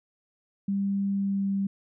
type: tone with pitch glide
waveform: sine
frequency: 198 to 196.63 Hz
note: G3 to G3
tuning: +18 to +6 cents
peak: -24 dBFS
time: 0.68-1.67 s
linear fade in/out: 5 ms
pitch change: -12 cents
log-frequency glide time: 1.1-1.47 s
effects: none